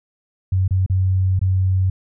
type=tone with dropouts; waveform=sine; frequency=93.9 Hz; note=F#2; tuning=26 cents sharp; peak=-14 dBFS; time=0.52-1.9 s; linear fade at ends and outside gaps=5 ms; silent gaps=0.679-0.708 / 0.863-0.898 / 1.393-1.414 s; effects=none